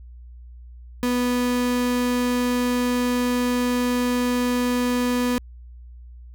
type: tone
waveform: 35% pulse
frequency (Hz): 246.3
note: B3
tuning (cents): -5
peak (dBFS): -18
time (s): 1.03-5.38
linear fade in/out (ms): 0
effects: added 60 Hz sine -39 dBFS peak until 6.34 s